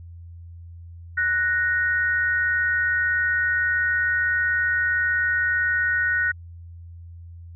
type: tone pair together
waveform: sine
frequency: 1479 / 1863.4 Hz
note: F#6 / A#6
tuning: -1 / -1 cents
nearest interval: major third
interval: 400 cents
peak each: -21 / -23 dBFS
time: 1.17-6.32 s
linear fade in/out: 10 ms
effects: added 85 Hz sine -38 dBFS peak until 7.55 s